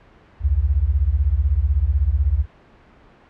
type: beating tone pair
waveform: sine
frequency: 62.3 / 78.3 Hz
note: B1 / D#2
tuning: +16 / +11 cents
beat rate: 16 Hz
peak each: -18 dBFS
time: 0.4-2.46 s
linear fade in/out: 50 ms
effects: pink hiss -50 dBFS RMS until 3.29 s + low-pass 2000 Hz 12 dB/octave